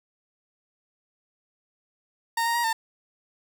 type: tone with pitch steps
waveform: 30% pulse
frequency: 922 / 932 / 947 / 901 Hz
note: A#5 / A#5 / A#5 / A5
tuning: -19 / -1 / +27 / +41 cents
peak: -20 dBFS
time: 2.37-2.73 s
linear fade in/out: 5 ms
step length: 90 ms
effects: none